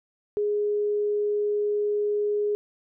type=tone; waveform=sine; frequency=415.3 Hz; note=G#4; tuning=in tune; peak=-22 dBFS; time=0.37-2.55 s; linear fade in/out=0 ms; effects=none